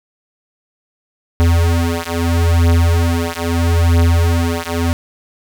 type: beating tone pair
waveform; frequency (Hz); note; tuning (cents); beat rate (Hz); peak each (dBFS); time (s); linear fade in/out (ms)
square; 84 / 84.77; E2 / E2; +33 / +49; 0.77; -15; 1.4-4.93; 0
effects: none